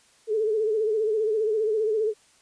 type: tone with vibrato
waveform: sine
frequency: 433.2 Hz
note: A4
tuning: 27 cents flat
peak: -21 dBFS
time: 0.27-2.14 s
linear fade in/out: 50 ms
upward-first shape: sine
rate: 15 Hz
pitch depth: 68 cents each way
effects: white hiss -59 dBFS RMS until 2.41 s + resampled to 22050 Hz